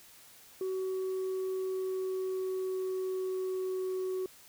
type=tone with pitch glide; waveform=sine; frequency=376.6 to 373.1 Hz; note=F#4 to F#4; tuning=+31 to +14 cents; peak=-29 dBFS; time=0.61-4.26 s; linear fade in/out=2 ms; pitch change=-17 cents; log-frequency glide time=1.5-3.94 s; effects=tanh soft clip ceiling -30 dBFS + white hiss -56 dBFS RMS until 4.48 s